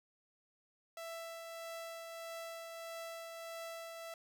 sawtooth tone with tremolo, 663 Hz, E5, 10 cents sharp, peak -39 dBFS, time 0.97-4.14 s, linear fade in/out 2 ms, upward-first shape triangle, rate 1.6 Hz, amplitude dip 35%, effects none

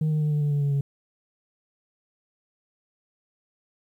sine tone with pitch steps, 155.56 / 153.24 / 150.96 / 148.71 / 146.49 / 144.31 / 142.16 / 140.04 Hz, D#3 / D#3 / D3 / D3 / D3 / D3 / C#3 / C#3, 0 / -26 / +48 / +22 / -4 / -30 / +44 / +18 cents, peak -18 dBFS, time 0.01-0.81 s, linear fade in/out 5 ms, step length 100 ms, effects tanh soft clip ceiling -20 dBFS + 10-bit

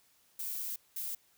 violet noise bursts at uneven times, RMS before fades -38 dBFS, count 2, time 0.39-0.76 / 0.96-1.15 s, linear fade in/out 5 ms, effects white hiss -68 dBFS RMS until 1.37 s

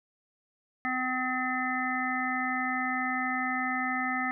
harmonic tone, 255.4 Hz, C4, 42 cents flat, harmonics 1 / 3 / 5 / 7 / 8, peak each -34 / -34 / -34 / -34 / -34 dBFS, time 0.85-4.31 s, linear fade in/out 0 ms, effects none

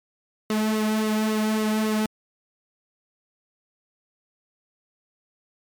sawtooth tone with flanger, 216.2 Hz, A3, 30 cents flat, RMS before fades -23 dBFS, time 0.5-2.06 s, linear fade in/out 2 ms, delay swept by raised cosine 1.2 to 2.9 ms, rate 3.6 Hz, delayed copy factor -0.65, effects MP3 96 kbps

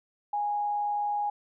sine tone with amplitude modulation, 826 Hz, G#5, 10 cents flat, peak -25 dBFS, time 0.33-1.3 s, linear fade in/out 5 ms, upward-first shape sine, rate 119 Hz, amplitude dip 25%, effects none

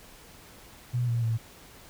sine tone with pitch steps, 122.4 / 117.82 / 113.41 Hz, B2 / A#2 / A#2, -15 / +19 / -47 cents, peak -24 dBFS, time 0.93-1.38 s, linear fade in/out 20 ms, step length 150 ms, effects pink hiss -51 dBFS RMS until 1.89 s

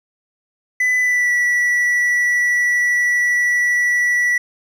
triangle tone with pitch glide, 2000 to 1952.1 Hz, B6 to B6, +21 to -21 cents, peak -12 dBFS, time 0.8-4.38 s, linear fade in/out 5 ms, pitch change -42 cents, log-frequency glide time 1-1.32 s, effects none

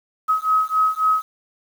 sine beating tone pair, 1272 / 1275.7 Hz, D#6 / D#6, +38 / +43 cents, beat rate 3.7 Hz, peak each -19 dBFS, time 0.28-1.23 s, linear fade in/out 20 ms, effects 7-bit

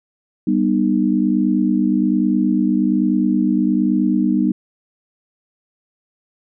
sine chord, G augmented, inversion none, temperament just, 196 / 245 / 306.2 Hz, G3 / B3 / D#4, 0 / -14 / -28 cents, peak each -18 dBFS, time 0.47-4.52 s, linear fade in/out 5 ms, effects none

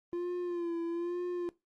triangle tone with vibrato, 345.7 Hz, F4, 18 cents flat, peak -30 dBFS, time 0.13-1.49 s, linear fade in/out 0 ms, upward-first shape sine, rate 1.1 Hz, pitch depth 50 cents each way, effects noise-tail reverb RT60 0.2 s tail -18 dB re dry + Opus 32 kbps

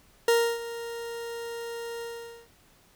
40% pulse tone with ADSR envelope, 466.2 Hz, A#4, in tune, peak -17 dBFS, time 0.28-2.49 s, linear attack 3 ms, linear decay 300 ms, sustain -16 dB, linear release 470 ms, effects pink hiss -60 dBFS RMS until 2.95 s

